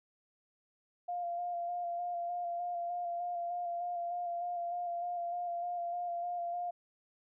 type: tone with vibrato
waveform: sine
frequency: 698.5 Hz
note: F5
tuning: in tune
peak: -34 dBFS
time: 1.08-6.71 s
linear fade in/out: 10 ms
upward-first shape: square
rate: 3.3 Hz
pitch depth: 19 cents each way
effects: none